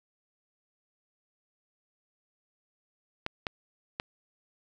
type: clicks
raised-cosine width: 0.3 ms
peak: -15 dBFS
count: 3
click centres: 3.264 / 3.468 / 3.999 s
effects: none